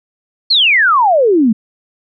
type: exponential sweep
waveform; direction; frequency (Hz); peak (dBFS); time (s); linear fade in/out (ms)
sine; down; 4435 to 206.7; -7; 0.5-1.53; 10
effects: none